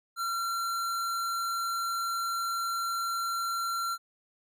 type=tone; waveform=square; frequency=1366 Hz; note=F6; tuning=39 cents flat; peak=-30 dBFS; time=0.16-3.98 s; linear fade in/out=50 ms; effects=none